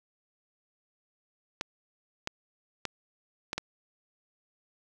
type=clicks; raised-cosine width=0.2 ms; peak=-14 dBFS; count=5; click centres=1.611 / 2.274 / 2.853 / 3.531 / 3.58 s; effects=none